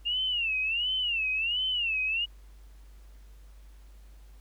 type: tone with vibrato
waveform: sine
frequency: 2779 Hz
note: F7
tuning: 9 cents flat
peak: -26 dBFS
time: 0.05-2.26 s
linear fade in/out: 20 ms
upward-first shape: sine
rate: 1.4 Hz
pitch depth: 170 cents each way
effects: added 50 Hz sine -48 dBFS peak until 4.4 s + pink hiss -64 dBFS RMS until 4.4 s